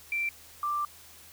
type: tone pair in turn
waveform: sine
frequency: 2349 / 1179.6 Hz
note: D7 / D6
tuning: 0 / +7 cents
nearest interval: octave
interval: 1193 cents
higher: first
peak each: -27 dBFS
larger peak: neither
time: 0.12-0.29 / 0.63-0.85 s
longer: second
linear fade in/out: 2 ms
effects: added 79 Hz sine -62 dBFS peak until 1.32 s + white hiss -52 dBFS RMS until 1.32 s